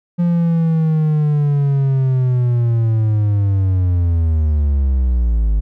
triangle linear sweep, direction down, 174.61 to 50.5 Hz, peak -10 dBFS, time 0.18-5.61 s, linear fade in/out 20 ms, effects none

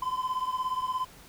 triangle beating tone pair, 1016 / 1033 Hz, B5 / C6, +49 / -22 cents, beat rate 17 Hz, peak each -28 / -31 dBFS, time 0.02-1.05 s, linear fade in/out 5 ms, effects pink hiss -52 dBFS RMS until 1.28 s

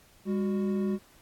triangle tone pair together, 201.8 / 369.2 Hz, G#3 / F#4, -49 / -4 cents, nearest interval minor seventh, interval 1045 cents, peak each -25 / -30 dBFS, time 0.25-0.99 s, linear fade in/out 50 ms, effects pink hiss -59 dBFS RMS until 1.21 s + AAC 64 kbps

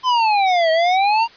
square exponential two-way sweep, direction down then up, 1040 to 635 to 942 Hz, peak -14 dBFS, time 0.03-1.28 s, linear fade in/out 50 ms, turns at 0.71 s, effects white hiss -45 dBFS RMS until 1.36 s + resampled to 11025 Hz

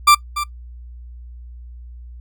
40% pulse tone with echo, 1179 Hz, D6, 6 cents sharp, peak -6 dBFS, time 0.07-0.15 s, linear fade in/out 10 ms, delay 290 ms, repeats 1, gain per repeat -13 dB, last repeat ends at 0.44 s, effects noise-tail reverb RT60 0.1 s tail -20 dB re dry + added 60 Hz sine -34 dBFS peak until 2.2 s

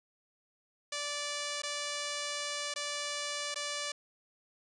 5% pulse tone with dropouts, 583 Hz, D5, 13 cents flat, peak -23 dBFS, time 0.92-3.92 s, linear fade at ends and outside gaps 5 ms, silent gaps 1.62-1.633 / 2.74-2.759 / 3.544-3.558 s, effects resampled to 24000 Hz

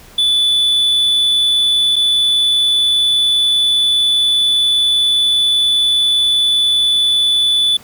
triangle tone with dropouts, 3475 Hz, A7, 22 cents flat, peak -9 dBFS, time 0.18-7.77 s, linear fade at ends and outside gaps 5 ms, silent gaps 1.959-1.963 s, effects pink hiss -42 dBFS RMS until 7.83 s

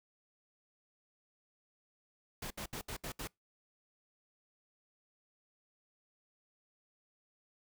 pink noise bursts, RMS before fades -42 dBFS, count 6, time 2.42-3.275 s, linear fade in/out 5 ms, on 85 ms, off 69 ms, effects noise-tail reverb RT60 0.2 s tail -26 dB re dry

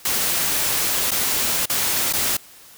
white noise with dropouts, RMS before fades -21 dBFS, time 0.05-2.37 s, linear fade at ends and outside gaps 5 ms, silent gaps 1.109-1.115 / 1.658-1.697 / 2.127-2.134 s, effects white hiss -46 dBFS RMS until 2.77 s

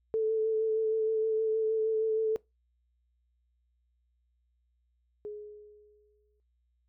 sine tone with vibrato, 440 Hz, A4, in tune, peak -25 dBFS, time 0.14-2.36 s, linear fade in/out 0 ms, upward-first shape sine, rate 6.4 Hz, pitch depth 18 cents each way
sine tone with exponential decay, 419.2 Hz, G#4, 16 cents sharp, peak -35 dBFS, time 5.25-6.4 s, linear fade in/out 0 ms, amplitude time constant 250 ms
effects noise-tail reverb RT60 0.2 s tail -22 dB re dry + added 60 Hz sine -70 dBFS peak until 6.88 s

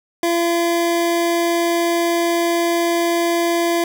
25% pulse tone, 340.5 Hz, F4, 44 cents flat, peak -12 dBFS, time 0.23-3.84 s, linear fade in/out 2 ms, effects none

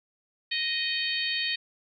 harmonic tone with a mistuned harmonic, 622.3 Hz, D#5, in tune, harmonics 3 / 4 / 5 / 6 / 7, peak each -33 / -33 / -33 / -33 / -33 dBFS, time 0.51-1.56 s, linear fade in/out 10 ms, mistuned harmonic 7, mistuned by +19 cents, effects none

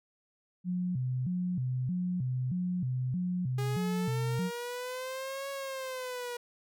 sine tone with vibrato, 151.5 Hz, D#3, 46 cents flat, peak -29 dBFS, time 0.64-4.51 s, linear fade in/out 50 ms, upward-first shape square, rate 1.6 Hz, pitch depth 300 cents each way
sawtooth exponential two-way sweep, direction up then down, 408.4 to 554.4 to 480.1 Hz, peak -32 dBFS, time 3.58-6.37 s, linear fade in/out 5 ms, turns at 5.5 s
effects none

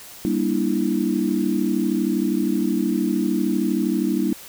sine chord, E half-diminished seventh, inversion first, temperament just, 197.78 / 237.3 / 296.7 / 329.6 Hz, G3 / Bb3 / D4 / E4, +16 / +31 / +18 / 0 cents, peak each -24 dBFS, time 0.25-4.33 s, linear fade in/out 0 ms, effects white hiss -41 dBFS RMS until 4.48 s

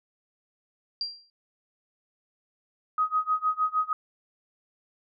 sine tone with exponential decay, 4745 Hz, D8, 17 cents sharp, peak -25 dBFS, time 1.01-1.3 s, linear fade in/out 1 ms, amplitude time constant 62 ms
sine tone with tremolo, 1257 Hz, D#6, 17 cents sharp, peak -20 dBFS, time 2.98-3.93 s, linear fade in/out 2 ms, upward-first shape sine, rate 6.5 Hz, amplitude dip 95%
effects none

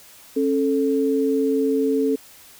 sine tone pair together, 271.9 / 440 Hz, C#4 / A4, -33 / 0 cents, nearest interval minor sixth, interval 833 cents, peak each -20 dBFS, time 0.36-2.16 s, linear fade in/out 10 ms, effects white hiss -47 dBFS RMS until 2.59 s

